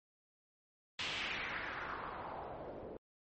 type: noise with low-pass filter sweep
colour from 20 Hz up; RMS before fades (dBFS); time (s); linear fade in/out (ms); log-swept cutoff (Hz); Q
white; -43; 0.99-2.97; 2; 3400 to 460; 2.4
effects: MP3 32 kbps